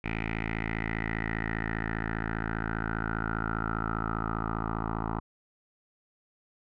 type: tone with low-pass filter sweep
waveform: 10% pulse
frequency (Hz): 55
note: A1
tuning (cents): 0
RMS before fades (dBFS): -32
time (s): 0.04-5.2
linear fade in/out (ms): 5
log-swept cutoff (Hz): 2300 to 1100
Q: 7.4
effects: none